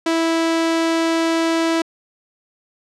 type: tone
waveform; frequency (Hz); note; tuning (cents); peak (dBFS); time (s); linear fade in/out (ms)
sawtooth; 328.6; E4; -5; -12; 0.06-1.82; 5
effects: low-pass 7000 Hz 12 dB/octave